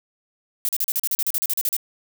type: noise bursts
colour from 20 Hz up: violet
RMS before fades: -22 dBFS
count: 15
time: 0.65-1.766 s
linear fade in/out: 0 ms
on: 38 ms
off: 39 ms
effects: none